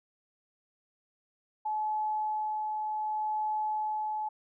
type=tone with tremolo; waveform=sine; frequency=857 Hz; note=A5; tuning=46 cents flat; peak=-28 dBFS; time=1.65-4.29 s; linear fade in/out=10 ms; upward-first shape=sine; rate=0.67 Hz; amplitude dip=25%; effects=none